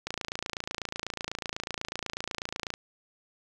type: click train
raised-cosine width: 0.2 ms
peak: -15 dBFS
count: 76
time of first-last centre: 0.07-2.739 s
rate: 28.1 Hz
effects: none